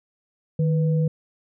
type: tone pair together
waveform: sine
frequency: 155.68 / 493.9 Hz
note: D#3 / B4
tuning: +1 / 0 cents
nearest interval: octave + minor sixth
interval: 1999 cents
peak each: -18 / -29 dBFS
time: 0.59-1.08 s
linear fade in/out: 5 ms
effects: none